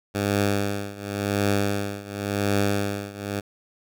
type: tone with tremolo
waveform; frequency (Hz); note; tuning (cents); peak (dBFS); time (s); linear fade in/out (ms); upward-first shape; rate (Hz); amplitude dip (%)
10% pulse; 101; G#2; -48; -11; 0.14-3.41; 20; triangle; 0.92; 90
effects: none